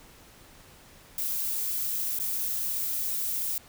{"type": "noise with dropouts", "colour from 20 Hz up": "violet", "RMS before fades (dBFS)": -30, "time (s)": [1.18, 3.58], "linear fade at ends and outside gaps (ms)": 1, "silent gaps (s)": [2.188, 2.199], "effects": ["pink hiss -53 dBFS RMS until 3.68 s"]}